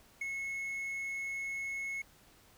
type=tone with ADSR envelope; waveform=triangle; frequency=2185 Hz; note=C#7; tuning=26 cents flat; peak=-31 dBFS; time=0.21-2.02 s; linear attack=6 ms; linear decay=17 ms; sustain=-3 dB; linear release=6 ms; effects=pink hiss -62 dBFS RMS until 2.57 s